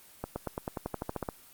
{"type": "accelerating click train", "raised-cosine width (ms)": 1, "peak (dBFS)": -18, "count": 13, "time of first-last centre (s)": [0.24, 1.288], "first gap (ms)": 120, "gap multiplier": 0.94, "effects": ["white hiss -55 dBFS RMS until 1.53 s", "Opus 24 kbps"]}